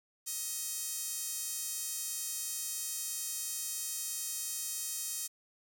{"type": "tone with high-pass filter", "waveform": "sawtooth", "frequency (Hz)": 631, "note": "D#5", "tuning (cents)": 24, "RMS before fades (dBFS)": -38, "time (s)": [0.26, 5.28], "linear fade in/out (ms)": 20, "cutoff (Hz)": 7300, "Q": 1.5, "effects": []}